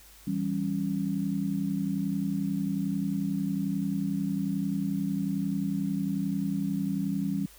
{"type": "chord", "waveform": "sine", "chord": "C# diminished", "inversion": "first", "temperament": "equal", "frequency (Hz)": [164.81, 196, 277.2], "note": ["E3", "G3", "C#4"], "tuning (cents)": [0, 0, 0], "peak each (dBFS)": [-33, -29, -32], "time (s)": [0.27, 7.46], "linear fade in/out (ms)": 5, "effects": ["added 50 Hz sine -56 dBFS peak until 7.58 s", "white hiss -54 dBFS RMS until 7.58 s"]}